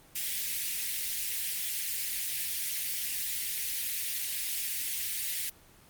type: high-pass noise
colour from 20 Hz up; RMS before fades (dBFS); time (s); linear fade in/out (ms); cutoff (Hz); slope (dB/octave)
white; -33; 0.15-5.5; 10; 1800; 48
effects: pink hiss -57 dBFS RMS until 5.89 s + Opus 24 kbps